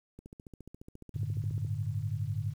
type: click train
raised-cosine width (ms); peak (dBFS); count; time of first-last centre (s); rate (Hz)
3; -34; 22; 0.19-1.648; 14.4
type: chord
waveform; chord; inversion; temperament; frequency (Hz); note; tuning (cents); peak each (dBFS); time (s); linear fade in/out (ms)
sine; G suspended second; none; equal; 98 / 110 / 146.83; G2 / A2 / D3; 0 / 0 / 0; -35 / -34 / -37; 1.14-2.54; 20
effects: 10-bit